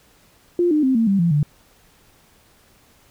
sine tone with pitch steps, 350 / 302.9 / 262.2 / 226.9 / 196.43 / 170.02 / 147.16 Hz, F4 / D#4 / C4 / A#3 / G3 / F3 / D3, +4 / -46 / +4 / -47 / +4 / -46 / +4 cents, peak -14 dBFS, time 0.59-1.43 s, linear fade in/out 2 ms, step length 120 ms, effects pink hiss -55 dBFS RMS until 3.1 s

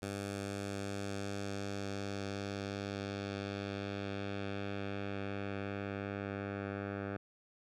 10% pulse tone with low-pass filter sweep, 99.7 Hz, G2, 30 cents sharp, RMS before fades -40 dBFS, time 0.02-7.17 s, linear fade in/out 5 ms, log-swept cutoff 10000 to 1700 Hz, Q 1.3, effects none

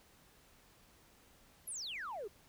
sine exponential sweep, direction down, 11840 to 372.2 Hz, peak -39 dBFS, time 1.67-2.28 s, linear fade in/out 10 ms, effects tanh soft clip ceiling -37 dBFS + pink hiss -65 dBFS RMS until 2.48 s

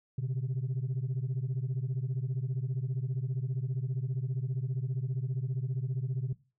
sine beating tone pair, 123.47 / 138.47 Hz, B2 / C#3, 0 / -2 cents, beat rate 15 Hz, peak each -31 dBFS, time 0.18-6.33 s, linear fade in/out 5 ms, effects noise-tail reverb RT60 0.3 s tail -19 dB re dry + tanh soft clip ceiling -27 dBFS

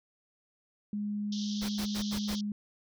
sine tone, 207.1 Hz, G#3, 5 cents flat, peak -31 dBFS, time 0.93-2.52 s, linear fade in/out 2 ms
pink band-pass noise, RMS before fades -42 dBFS, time 1.32-2.41 s, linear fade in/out 5 ms, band 3100 to 6200 Hz, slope 96 dB/octave
pink noise bursts, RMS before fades -39 dBFS, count 5, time 1.61-2.358 s, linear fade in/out 20 ms, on 84 ms, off 82 ms
effects none

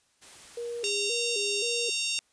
white noise, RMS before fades -49 dBFS, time 0.21-0.91 s, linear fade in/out 20 ms
sine tone with vibrato, 439.7 Hz, A4, 1 cent flat, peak -32 dBFS, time 0.57-1.9 s, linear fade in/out 5 ms, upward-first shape square, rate 1.9 Hz, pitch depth 130 cents each way
harmonic tone, 920 Hz, A#5, 23 cents flat, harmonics 3 / 4 / 5 / 6 / 7 / 8 / 9 / 10, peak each -32 / -34 / -38 / -34 / -38 / -40 / -40 / -43 dBFS, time 0.84-2.19 s, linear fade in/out 0 ms
effects white hiss -68 dBFS RMS until 2.32 s + resampled to 22050 Hz

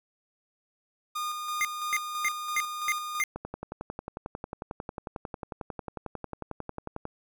45% pulse tone with tremolo, 1220 Hz, D#6, 34 cents flat, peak -30 dBFS, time 1.15-3.22 s, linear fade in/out 10 ms, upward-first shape square, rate 3 Hz, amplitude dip 35%
square tone bursts, 2097 Hz, C7, 3 cents sharp, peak -25 dBFS, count 6, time 1.61-3.238 s, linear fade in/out 0 ms, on 38 ms, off 280 ms
click train, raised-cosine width 1 ms, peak -21 dBFS, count 42, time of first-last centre 3.36-7.054 s, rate 11.1 Hz
effects none

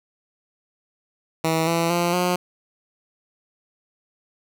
10% pulse tone with pitch steps, 161.7 / 167.31 / 173.11 / 179.11 Hz, E3 / E3 / F3 / F3, -33 / +26 / -15 / +44 cents, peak -11 dBFS, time 1.44-2.36 s, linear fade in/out 5 ms, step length 230 ms, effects none

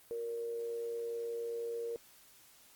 sine tone with amplitude modulation, 466.2 Hz, A#4, in tune, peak -34 dBFS, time 0.11-1.96 s, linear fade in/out 0 ms, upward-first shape sine, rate 110 Hz, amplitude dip 40%, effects white hiss -61 dBFS RMS until 2.75 s + Opus 32 kbps

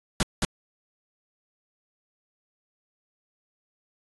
pink noise with echo, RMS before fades -22 dBFS, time 0.2-0.23 s, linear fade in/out 2 ms, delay 220 ms, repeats 1, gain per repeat -2 dB, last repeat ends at 0.45 s, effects resampled to 24000 Hz

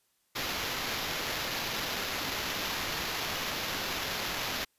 blue noise with sample-and-hold, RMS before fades -34 dBFS, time 0.35-4.65 s, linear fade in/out 10 ms, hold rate 8820 Hz, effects white hiss -73 dBFS RMS until 4.78 s + resampled to 32000 Hz

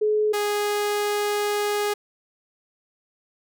sine / sawtooth tone pair in turn, 425.5 / 413.9 Hz, G#4 / G#4, +42 / -6 cents, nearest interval unison, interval 48 cents, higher first, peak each -18 dBFS, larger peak neither, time 0.01-0.33 / 0.33-1.94 s, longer second, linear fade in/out 10 ms, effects none

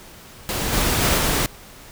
pink noise with level steps, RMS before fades -24 / -20 / -18 / -20 dBFS, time 0.49-1.46 s, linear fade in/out 0 ms, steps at 0.72 / 1.01 / 1.16 s, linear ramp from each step 20 ms, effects pink hiss -43 dBFS RMS until 1.91 s

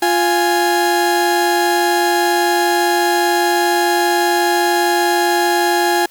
30% pulse tone pair together, 349.2 / 830.5 Hz, F4 / G#5, 0 / 0 cents, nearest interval octave + minor third, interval 1500 cents, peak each -13 dBFS, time 0.02-6.06 s, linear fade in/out 5 ms, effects white hiss -47 dBFS RMS until 6.1 s

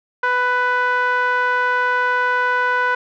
5% pulse tone with low-pass filter, 496.5 Hz, B4, 9 cents sharp, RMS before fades -18 dBFS, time 0.23-2.95 s, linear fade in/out 5 ms, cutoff 1300 Hz, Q 5.5, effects none

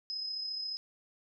sine tone with amplitude modulation, 5080 Hz, D#8, 35 cents sharp, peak -33 dBFS, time 0.1-0.77 s, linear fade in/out 0 ms, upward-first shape sine, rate 34.3 Hz, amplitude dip 40%, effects none

